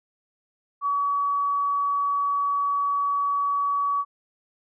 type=tone; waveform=sine; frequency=1135 Hz; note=C#6; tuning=41 cents sharp; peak=-21 dBFS; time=0.81-4.05 s; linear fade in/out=50 ms; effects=none